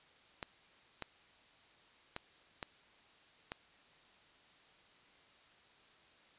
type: clicks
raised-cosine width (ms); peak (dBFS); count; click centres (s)
0.3; -24; 5; 0.428 / 1.023 / 2.164 / 2.628 / 3.519
effects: white hiss -64 dBFS RMS until 6.38 s + resampled to 8000 Hz